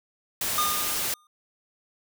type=noise; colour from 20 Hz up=white; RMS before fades=-28 dBFS; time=0.41-1.14 s; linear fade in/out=2 ms
type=tone with exponential decay; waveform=square; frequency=1217 Hz; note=D#6; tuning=39 cents flat; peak=-22 dBFS; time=0.58-1.27 s; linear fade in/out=2 ms; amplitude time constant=150 ms
effects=none